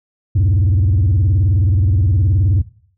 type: tone with vibrato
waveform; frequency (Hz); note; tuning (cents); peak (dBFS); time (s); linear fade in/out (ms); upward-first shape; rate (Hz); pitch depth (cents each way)
sine; 92.5; F#2; 0; -8; 0.35-2.62; 10; square; 19; 230
effects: noise-tail reverb RT60 0.5 s tail -17 dB re dry + tanh soft clip ceiling -9 dBFS